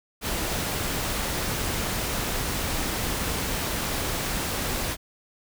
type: noise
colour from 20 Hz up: pink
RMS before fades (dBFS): -28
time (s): 0.21-4.97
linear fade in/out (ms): 50
effects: none